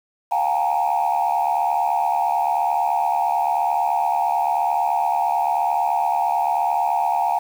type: tone cluster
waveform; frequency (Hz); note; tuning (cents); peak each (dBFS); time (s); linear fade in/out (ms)
sine; 707 / 781 / 850 / 931; F5 / G5 / G#5 / A#5; +21 / -7 / +40 / -2; -22; 0.31-7.39; 10
effects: tanh soft clip ceiling -11 dBFS + 7-bit